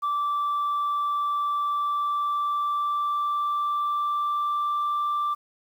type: tone with pitch glide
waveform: sine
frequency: 1166 to 1176.8 Hz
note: D6 to D6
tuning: -13 to +3 cents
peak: -21 dBFS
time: 0.02-5.35 s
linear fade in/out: 20 ms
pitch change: +16 cents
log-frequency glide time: 1.65-5.07 s
effects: tanh soft clip ceiling -21 dBFS + 9-bit